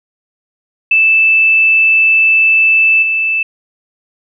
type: tone with level steps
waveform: sine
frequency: 2637 Hz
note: E7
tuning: in tune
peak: -6 / -11 dBFS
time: 0.91-3.43 s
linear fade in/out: 5 ms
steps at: 3.02 s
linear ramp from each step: 10 ms
effects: none